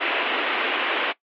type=band-pass noise; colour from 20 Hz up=white; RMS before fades=-24 dBFS; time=0-1.13 s; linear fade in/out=20 ms; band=270 to 3100 Hz; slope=48 dB/octave; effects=noise-tail reverb RT60 0.1 s tail -18 dB re dry + MP3 48 kbps